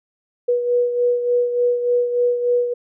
sine beating tone pair, 485.9 / 489.3 Hz, B4 / B4, -28 / -16 cents, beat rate 3.4 Hz, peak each -16 / -24 dBFS, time 0.48-2.74 s, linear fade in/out 10 ms, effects none

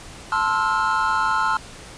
triangle chord, F major seventh, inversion first, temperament equal with one note detuned, 880 / 1046.5 / 1318.5 / 1418.1 Hz, A5 / C6 / E6 / F6, 0 / 0 / 0 / +26 cents, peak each -22 dBFS, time 0.32-1.57 s, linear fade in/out 2 ms, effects pink hiss -40 dBFS RMS until 1.97 s + resampled to 22050 Hz

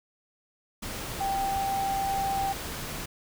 sine tone in noise, 784 Hz, G5, in tune, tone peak -26 dBFS, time 1.2-2.53 s, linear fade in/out 10 ms, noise pink, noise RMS -36 dBFS, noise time 0.82-3.06 s, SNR +7 dB, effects none

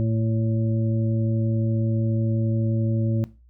harmonic tone, 111.8 Hz, A2, 28 cents sharp, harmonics 1 / 2 / 3 / 5, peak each -21 / -27 / -31 / -35 dBFS, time 0-3.24 s, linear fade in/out 0 ms, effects noise-tail reverb RT60 0.3 s tail -18 dB re dry + added 60 Hz sine -50 dBFS peak until 3.49 s

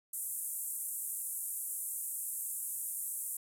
pink band-pass noise, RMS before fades -39 dBFS, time 0.13-3.37 s, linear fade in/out 5 ms, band 8200 to 14000 Hz, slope 48 dB/octave, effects none

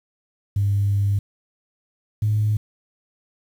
sine tone pair in turn, 100.5 / 106.48 Hz, G2 / G#2, +44 / +44 cents, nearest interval minor second, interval 100 cents, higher second, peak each -16 dBFS, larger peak neither, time 0.56-1.19 / 2.22-2.57 s, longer first, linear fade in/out 5 ms, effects tanh soft clip ceiling -12 dBFS + 8-bit

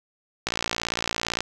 click train, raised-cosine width 0.2 ms, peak -7 dBFS, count 55, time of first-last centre 0.47-1.406 s, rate 57.7 Hz, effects none

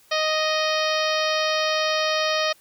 harmonic tone, 622.3 Hz, D#5, in tune, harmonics 1 / 2 / 3 / 4 / 5 / 6 / 7 / 8 / 9, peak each -24 / -27 / -29 / -30 / -31 / -32 / -32 / -33 / -34 dBFS, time 0.11-2.53 s, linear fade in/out 10 ms, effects white hiss -56 dBFS RMS until 2.6 s

